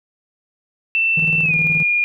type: tone with pitch glide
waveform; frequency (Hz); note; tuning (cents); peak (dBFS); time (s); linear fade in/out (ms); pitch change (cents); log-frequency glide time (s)
sine; 2674 to 2424; E7 to D#7; +24 to -46; -14; 0.95-2.04; 0; -170; 1.42-1.55
type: tone with tremolo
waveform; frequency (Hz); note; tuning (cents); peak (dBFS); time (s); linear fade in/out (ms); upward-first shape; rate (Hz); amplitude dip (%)
triangle; 159.5; D#3; +43; -18; 1.17-1.83; 5; square; 19; 70
effects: none